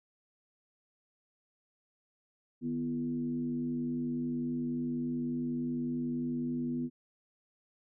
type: tone with frequency modulation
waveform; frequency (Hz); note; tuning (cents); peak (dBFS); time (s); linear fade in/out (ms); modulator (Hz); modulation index
sine; 246.9; B3; 0; -31; 2.61-6.9; 50; 91.1; 0.65
effects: none